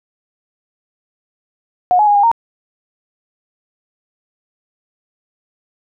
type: tone with pitch steps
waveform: sine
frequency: 723 / 843 / 823 / 811 / 924 Hz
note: F#5 / G#5 / G#5 / G#5 / A#5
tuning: -40 / +26 / -16 / -41 / -16 cents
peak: -8 dBFS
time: 1.91-2.315 s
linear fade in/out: 0 ms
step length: 81 ms
effects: none